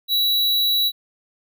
square tone, 3918 Hz, B7, 15 cents flat, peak -17 dBFS, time 0.08-0.92 s, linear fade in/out 50 ms, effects none

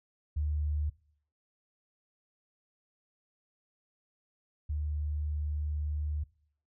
sine tone pair in turn, 74.8 / 74.8 Hz, D2 / D2, +32 / +32 cents, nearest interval unison, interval 0 cents, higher neither, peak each -28 / -30 dBFS, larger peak first, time 0.36-0.9 / 4.69-6.24 s, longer second, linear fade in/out 10 ms, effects noise-tail reverb RT60 0.6 s tail -22 dB re dry

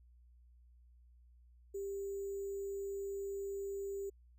sine tone with sample-and-hold, 395 Hz, G4, 13 cents sharp, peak -38 dBFS, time 1.74-4.1 s, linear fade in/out 10 ms, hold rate 7350 Hz, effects added 60 Hz sine -60 dBFS peak until 4.38 s

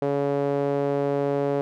sawtooth tone with band-pass filter, 141.4 Hz, C#3, 35 cents sharp, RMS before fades -24 dBFS, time 0.02-1.61 s, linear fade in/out 0 ms, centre 490 Hz, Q 2.4, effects none

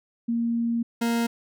sine / 40% pulse tone pair in turn, 233.1 / 233.1 Hz, A#3 / A#3, 0 / 0 cents, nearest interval unison, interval 0 cents, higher neither, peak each -22 / -21 dBFS, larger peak second, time 0.28-0.83 / 1.01-1.27 s, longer first, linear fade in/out 10 ms, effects none

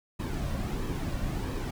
brown noise with flanger, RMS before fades -32 dBFS, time 0.19-1.71 s, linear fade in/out 10 ms, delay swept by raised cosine 1.4 to 2.4 ms, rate 1.5 Hz, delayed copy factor -0.5, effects none

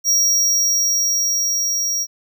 square tone with level ramp, 5660 Hz, F8, 22 cents sharp, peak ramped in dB -13 to -19 dBFS, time 0.04-2.07 s, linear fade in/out 50 ms, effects none

